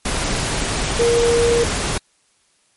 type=tone in noise; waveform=sine; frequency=470.4 Hz; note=A#4; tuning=16 cents sharp; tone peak=-13 dBFS; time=0.99-1.64 s; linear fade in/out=5 ms; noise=pink; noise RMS=-21 dBFS; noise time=0.05-1.98 s; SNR=+5 dB; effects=white hiss -60 dBFS RMS until 2.76 s + MP3 48 kbps